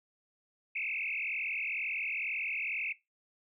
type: tone with frequency modulation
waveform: sine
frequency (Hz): 2414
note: D7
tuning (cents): +47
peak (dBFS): -32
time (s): 0.75-2.93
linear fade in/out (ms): 10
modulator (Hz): 42.1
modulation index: 6.2
effects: noise-tail reverb RT60 0.2 s tail -18 dB re dry